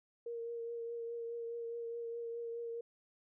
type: tone with vibrato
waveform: sine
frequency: 466.2 Hz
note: A#4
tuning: in tune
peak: -39 dBFS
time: 0.26-2.81 s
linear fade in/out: 5 ms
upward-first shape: triangle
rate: 4.8 Hz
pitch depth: 22 cents each way
effects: none